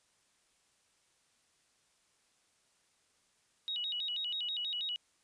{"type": "tone with vibrato", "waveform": "sine", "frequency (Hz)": 3325, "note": "G#7", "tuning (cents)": 1, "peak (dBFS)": -34, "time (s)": [3.68, 4.96], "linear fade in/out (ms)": 0, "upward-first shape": "square", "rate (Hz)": 6.2, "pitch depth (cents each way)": 220, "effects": ["white hiss -72 dBFS RMS until 5.23 s", "resampled to 22050 Hz"]}